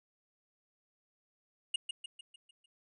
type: tone with echo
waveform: square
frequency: 2863 Hz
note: F7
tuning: 42 cents sharp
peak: -29 dBFS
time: 1.74-1.76 s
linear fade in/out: 5 ms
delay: 150 ms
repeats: 6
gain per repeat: -6 dB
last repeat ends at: 2.66 s
effects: resampled to 24000 Hz